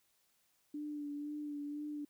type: tone with vibrato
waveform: sine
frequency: 293.7 Hz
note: D4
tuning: in tune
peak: -39 dBFS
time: 0.74-2.05 s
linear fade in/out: 5 ms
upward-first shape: sine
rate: 2 Hz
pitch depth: 27 cents each way
effects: white hiss -75 dBFS RMS until 2.09 s